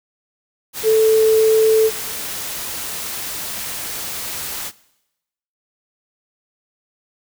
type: tone in noise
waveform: sine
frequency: 440 Hz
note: A4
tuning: in tune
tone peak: -10 dBFS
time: 0.83-1.91 s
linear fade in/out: 50 ms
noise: white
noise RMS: -27 dBFS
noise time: 0.73-4.72 s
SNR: +14 dB
effects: noise-tail reverb RT60 0.9 s tail -20 dB re dry